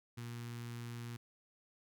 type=tone with notch filter; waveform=sawtooth; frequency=118.6 Hz; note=A#2; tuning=30 cents sharp; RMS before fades=-45 dBFS; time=0.17-1.17 s; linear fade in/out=10 ms; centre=600 Hz; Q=0.76; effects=none